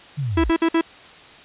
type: linear sweep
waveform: sine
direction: down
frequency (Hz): 152.6 to 41.67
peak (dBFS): -21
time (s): 0.17-0.51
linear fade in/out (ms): 20
type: tone bursts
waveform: 45% pulse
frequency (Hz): 329.6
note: E4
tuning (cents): 0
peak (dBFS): -15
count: 4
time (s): 0.37-0.812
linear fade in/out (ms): 5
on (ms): 70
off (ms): 54
effects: white hiss -44 dBFS RMS until 1.44 s + resampled to 8000 Hz